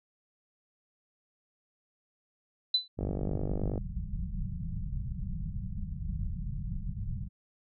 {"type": "tone with exponential decay", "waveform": "sine", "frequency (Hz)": 4002, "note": "B7", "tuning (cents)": 22, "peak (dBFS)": -19, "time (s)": [2.74, 2.88], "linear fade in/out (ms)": 5, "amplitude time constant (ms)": 30}
{"type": "low-pass noise", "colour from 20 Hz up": "pink", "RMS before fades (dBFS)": -35, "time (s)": [2.97, 7.29], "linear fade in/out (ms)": 50, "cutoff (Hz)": 200, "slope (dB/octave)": 96}
{"type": "click train", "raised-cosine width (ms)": 2, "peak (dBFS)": -21, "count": 40, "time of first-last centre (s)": [2.99, 3.778], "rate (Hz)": 49.5}
{"effects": []}